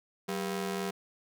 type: ring-modulated tone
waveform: sawtooth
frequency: 293.7 Hz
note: D4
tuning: in tune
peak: -25 dBFS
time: 0.28-0.91 s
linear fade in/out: 10 ms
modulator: 105 Hz
effects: none